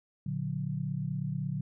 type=chord; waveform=sine; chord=Bb augmented; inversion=none; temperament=just; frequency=116.54 / 145.68 / 182.1 Hz; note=Bb2 / D3 / F#3; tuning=0 / -14 / -27 cents; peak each=-38 / -33 / -36 dBFS; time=0.26-1.61 s; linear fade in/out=5 ms; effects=none